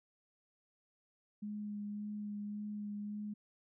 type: tone with vibrato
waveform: sine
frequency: 207.7 Hz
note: G#3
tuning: in tune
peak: -39 dBFS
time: 1.42-3.34 s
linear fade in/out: 10 ms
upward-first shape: sine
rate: 1.8 Hz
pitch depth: 14 cents each way
effects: none